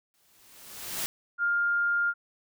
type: noise with exponential growth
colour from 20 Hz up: white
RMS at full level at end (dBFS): -30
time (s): 0.14-1.06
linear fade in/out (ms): 0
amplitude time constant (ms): 200
type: tone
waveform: sine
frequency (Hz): 1405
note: F6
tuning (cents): +10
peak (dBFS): -23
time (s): 1.38-2.14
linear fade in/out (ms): 50
effects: none